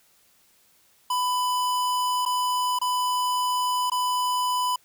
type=tone with dropouts; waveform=square; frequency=997 Hz; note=B5; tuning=16 cents sharp; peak=-23 dBFS; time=1.1-4.76 s; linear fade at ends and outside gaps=5 ms; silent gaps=2.253-2.26 / 2.789-2.814 / 3.9-3.917 s; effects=white hiss -61 dBFS RMS until 4.84 s